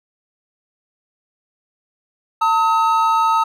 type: tone pair together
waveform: triangle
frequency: 901.6 / 1275 Hz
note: A5 / D#6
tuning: +42 / +42 cents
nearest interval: tritone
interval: 600 cents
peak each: -14 dBFS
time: 2.41-3.44 s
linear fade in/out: 10 ms
effects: none